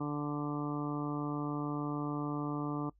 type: harmonic tone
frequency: 146.83 Hz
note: D3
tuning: in tune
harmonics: 1 / 2 / 3 / 4 / 5 / 6 / 7 / 8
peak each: -38 / -35 / -44 / -49 / -47 / -48 / -47 / -44 dBFS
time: 0-2.9 s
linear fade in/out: 10 ms
effects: noise-tail reverb RT60 0.1 s tail -21 dB re dry + added 50 Hz sine -64 dBFS peak until 2.99 s